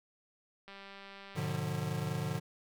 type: click train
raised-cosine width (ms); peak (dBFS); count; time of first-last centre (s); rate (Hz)
0.3; -34; 176; 0.68-1.568; 197
type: chord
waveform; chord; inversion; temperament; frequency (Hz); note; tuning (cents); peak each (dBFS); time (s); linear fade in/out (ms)
square; G# diminished seventh; none; just; 103.83 / 124.59 / 149.51 / 179.41; G#2 / B2 / D3 / F3; 0 / +16 / +31 / +47; -42 / -41 / -37 / -41; 1.35-2.4; 20
effects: none